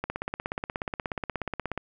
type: click train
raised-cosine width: 0.5 ms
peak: -15 dBFS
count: 30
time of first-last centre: 0.04-1.777 s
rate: 16.7 Hz
effects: none